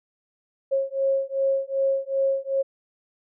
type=beating tone pair; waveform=sine; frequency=541 / 543.6 Hz; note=C#5 / C#5; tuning=-42 / -34 cents; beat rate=2.6 Hz; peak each=-24 dBFS; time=0.71-2.63 s; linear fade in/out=20 ms; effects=none